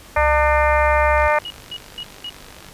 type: harmonic tone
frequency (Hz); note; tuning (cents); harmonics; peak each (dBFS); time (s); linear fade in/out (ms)
300; D4; +37; 2 / 3 / 4 / 5 / 6 / 7 / 8; -18 / -19 / -22 / -26 / -24 / -25 / -28; 0.16-1.39; 5
type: tone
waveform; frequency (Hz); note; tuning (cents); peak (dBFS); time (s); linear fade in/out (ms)
sine; 66.1; C2; +18; -21; 0.17-1.28; 5
type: click train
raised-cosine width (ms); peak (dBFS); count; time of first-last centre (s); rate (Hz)
0.2; -23; 76; 1.18-2.686; 49.8
type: tone bursts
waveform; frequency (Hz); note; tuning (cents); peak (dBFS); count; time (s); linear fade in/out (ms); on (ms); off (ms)
sine; 2900; F#7; -35; -27; 4; 1.45-2.296; 2; 54; 210
effects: pink hiss -43 dBFS RMS until 2.73 s + resampled to 32000 Hz